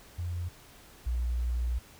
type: tone pair in turn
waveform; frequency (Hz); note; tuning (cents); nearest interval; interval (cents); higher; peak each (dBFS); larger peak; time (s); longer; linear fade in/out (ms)
sine; 87.31 / 60.15; F2 / B1; 0 / -45; tritone; 645; first; -31 / -27; second; 0.18-0.49 / 1.06-1.79; second; 10
effects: pink hiss -54 dBFS RMS until 1.99 s